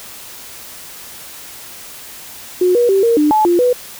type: tone with pitch steps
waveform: sine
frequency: 362.4 / 481.2 / 388.6 / 464.9 / 299 / 860 / 348 / 494 Hz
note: F#4 / B4 / G4 / A#4 / D4 / A5 / F4 / B4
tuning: -36 / -45 / -15 / -5 / +31 / -40 / -6 / 0 cents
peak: -9 dBFS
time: 2.61-3.73 s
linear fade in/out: 5 ms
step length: 140 ms
effects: white hiss -34 dBFS RMS until 3.99 s